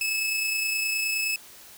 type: tone with amplitude modulation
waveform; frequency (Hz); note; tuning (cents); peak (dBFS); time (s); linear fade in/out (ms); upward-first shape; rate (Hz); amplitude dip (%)
sawtooth; 2600; E7; -24; -20; 0.01-1.36; 2; sine; 29.6; 30
effects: white hiss -48 dBFS RMS until 1.77 s